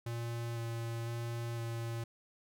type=tone with vibrato; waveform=square; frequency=116.54 Hz; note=A#2; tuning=in tune; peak=-37 dBFS; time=0.06-2.04 s; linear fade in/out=5 ms; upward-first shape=square; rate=0.99 Hz; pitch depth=11 cents each way; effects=none